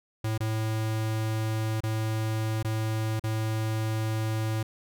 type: tone with dropouts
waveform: square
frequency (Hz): 110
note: A2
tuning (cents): 0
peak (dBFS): -27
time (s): 0.24-4.63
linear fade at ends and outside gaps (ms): 5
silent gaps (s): 0.378-0.404 / 1.805-1.835 / 2.628-2.646 / 3.196-3.238
effects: none